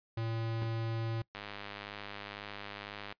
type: tone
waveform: square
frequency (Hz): 113.6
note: A#2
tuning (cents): -44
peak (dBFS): -34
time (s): 0.17-1.22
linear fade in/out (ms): 5
type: tone with exponential decay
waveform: 15% pulse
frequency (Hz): 95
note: F#2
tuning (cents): +46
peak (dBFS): -32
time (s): 0.62-0.74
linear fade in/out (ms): 0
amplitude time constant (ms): 25
type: click train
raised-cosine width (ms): 0.3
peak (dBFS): -26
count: 182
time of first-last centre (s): 1.35-3.125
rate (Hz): 102
effects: noise-tail reverb RT60 0.1 s tail -23 dB re dry + resampled to 11025 Hz